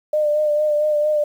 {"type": "tone with vibrato", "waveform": "sine", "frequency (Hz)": 601, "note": "D5", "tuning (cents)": 40, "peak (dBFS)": -15, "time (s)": [0.13, 1.24], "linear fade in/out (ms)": 5, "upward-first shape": "sine", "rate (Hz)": 4.4, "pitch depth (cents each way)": 28, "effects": ["8-bit"]}